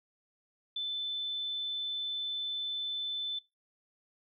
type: tone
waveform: sine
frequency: 3520 Hz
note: A7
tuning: in tune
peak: -32 dBFS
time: 0.76-3.39 s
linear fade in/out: 5 ms
effects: noise-tail reverb RT60 0.2 s tail -20 dB re dry